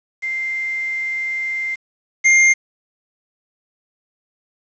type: tone pair in turn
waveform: sine / square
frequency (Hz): 2093 / 2112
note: C7 / C7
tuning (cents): 0 / +16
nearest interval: unison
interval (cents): 16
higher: second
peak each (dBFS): -20 / -10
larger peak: second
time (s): 0.22-1.76 / 2.24-2.54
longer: first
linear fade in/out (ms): 20
effects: resampled to 16000 Hz + 7-bit